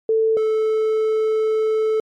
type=tone pair in turn; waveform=sine / triangle; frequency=443.5 / 437.1 Hz; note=A4 / A4; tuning=+14 / -11 cents; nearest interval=unison; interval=25 cents; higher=first; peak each=-14 dBFS; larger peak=neither; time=0.09-0.37 / 0.37-2 s; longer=second; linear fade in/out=2 ms; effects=MP3 96 kbps